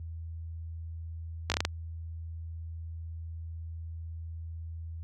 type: slowing click train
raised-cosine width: 0.2 ms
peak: -9 dBFS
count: 6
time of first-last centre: 1.5-1.651 s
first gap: 18 ms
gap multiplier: 1.26
effects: added 82 Hz sine -36 dBFS peak until 5.03 s + high-pass 60 Hz 12 dB/octave